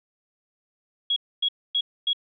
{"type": "tone bursts", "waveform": "sine", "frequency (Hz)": 3322, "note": "G#7", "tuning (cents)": 0, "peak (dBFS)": -20, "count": 4, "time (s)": [1.1, 2.132], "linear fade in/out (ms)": 5, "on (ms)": 63, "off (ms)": 260, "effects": []}